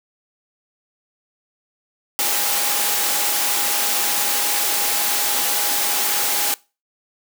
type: tone in noise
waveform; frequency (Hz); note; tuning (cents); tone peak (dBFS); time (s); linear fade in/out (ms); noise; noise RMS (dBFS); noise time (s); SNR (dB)
sine; 821; G#5; -20; -31; 2.19-6.54; 0; white; -20; 2.19-6.54; -14
effects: noise-tail reverb RT60 0.3 s tail -23 dB re dry + high-pass 300 Hz 12 dB/octave